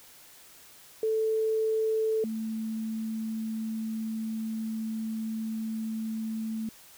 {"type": "tone pair in turn", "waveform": "sine", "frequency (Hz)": [440, 221.2], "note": ["A4", "A3"], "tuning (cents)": [0, 9], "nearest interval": "octave", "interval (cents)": 1191, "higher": "first", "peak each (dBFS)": [-24, -30], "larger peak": "first", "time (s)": [[1.03, 2.24], [2.24, 6.69]], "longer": "second", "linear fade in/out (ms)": 2, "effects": ["white hiss -53 dBFS RMS until 6.97 s"]}